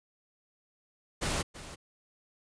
pink noise with echo, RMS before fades -31 dBFS, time 1.21-1.43 s, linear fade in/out 20 ms, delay 330 ms, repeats 1, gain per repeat -14 dB, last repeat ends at 1.76 s, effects resampled to 22050 Hz

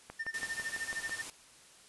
click train, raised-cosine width 0.5 ms, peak -28 dBFS, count 7, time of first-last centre 0.1-1.095 s, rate 6.03 Hz
triangle tone with tremolo, 1805 Hz, A6, 44 cents sharp, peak -31 dBFS, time 0.19-1.22 s, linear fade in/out 10 ms, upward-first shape sine, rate 13 Hz, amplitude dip 95%
white noise, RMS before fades -43 dBFS, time 0.34-1.3 s, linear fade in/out 2 ms
effects white hiss -58 dBFS RMS until 1.88 s + resampled to 24000 Hz

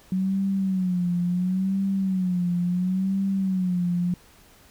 sine tone with vibrato, 185 Hz, F#3, in tune, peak -21 dBFS, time 0.12-4.14 s, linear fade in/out 2 ms, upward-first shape sine, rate 0.72 Hz, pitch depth 93 cents each way, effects pink hiss -54 dBFS RMS until 4.7 s

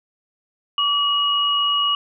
sine tone pair together, 1150 / 2898 Hz, D6 / F#7, -37 / -37 cents, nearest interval octave + major third, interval 1600 cents, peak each -21 / -18 dBFS, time 0.78-1.95 s, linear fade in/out 2 ms, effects none

